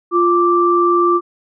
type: tone pair together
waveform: sine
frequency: 349.2 / 1172.8 Hz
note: F4 / D6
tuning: 0 / -3 cents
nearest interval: octave + major sixth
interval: 2097 cents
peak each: -13 dBFS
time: 0.11-1.21 s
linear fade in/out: 50 ms
effects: none